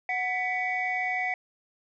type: tone cluster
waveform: sine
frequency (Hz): 736 / 1982 / 2253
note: F#5 / B6 / C#7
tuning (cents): -9 / +6 / +28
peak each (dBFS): -30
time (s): 0.09-1.34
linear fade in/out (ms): 2
effects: tanh soft clip ceiling -18 dBFS